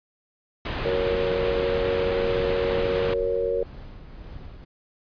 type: low-pass noise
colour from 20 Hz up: pink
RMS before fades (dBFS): -30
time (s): 0.65-3.14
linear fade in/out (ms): 5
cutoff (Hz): 3700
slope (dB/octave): 24
type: chord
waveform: sine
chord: F# major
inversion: none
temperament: equal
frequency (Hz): 370 / 466.2 / 554.4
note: F#4 / A#4 / C#5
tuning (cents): 0 / 0 / 0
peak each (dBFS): -30 / -24 / -27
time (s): 0.85-3.63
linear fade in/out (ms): 2
type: noise with tremolo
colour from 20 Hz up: brown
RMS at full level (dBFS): -38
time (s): 2.61-4.65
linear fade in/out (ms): 10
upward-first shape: triangle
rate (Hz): 1.9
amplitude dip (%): 40
effects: resampled to 11025 Hz